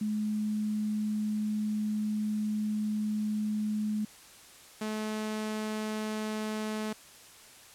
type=tone pair in turn; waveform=sine / sawtooth; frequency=212.5 / 215.5 Hz; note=G#3 / A3; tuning=+40 / -36 cents; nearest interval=unison; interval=24 cents; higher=second; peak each=-28 dBFS; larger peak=neither; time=0.01-4.05 / 4.81-6.93 s; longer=first; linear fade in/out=5 ms; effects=white hiss -53 dBFS RMS until 7.74 s + low-pass 11000 Hz 12 dB/octave